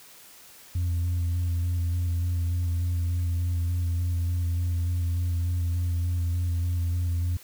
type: tone with vibrato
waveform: sine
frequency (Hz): 86.8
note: F2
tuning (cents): -10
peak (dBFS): -21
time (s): 0.75-7.37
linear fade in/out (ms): 5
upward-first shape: square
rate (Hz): 3.4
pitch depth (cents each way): 21
effects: tanh soft clip ceiling -22 dBFS + white hiss -50 dBFS RMS until 7.43 s